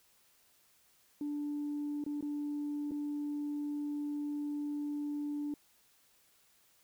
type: tone with dropouts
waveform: sine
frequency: 292.8 Hz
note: D4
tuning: 5 cents flat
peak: -33 dBFS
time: 1.21-5.54 s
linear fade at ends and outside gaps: 2 ms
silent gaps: 2.04-2.063 / 2.209-2.225 / 2.91-2.917 s
effects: tanh soft clip ceiling -31 dBFS + white hiss -68 dBFS RMS until 6.83 s